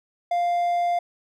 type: tone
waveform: triangle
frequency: 698.5 Hz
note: F5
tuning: in tune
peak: -18 dBFS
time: 0.31-0.99 s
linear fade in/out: 5 ms
effects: none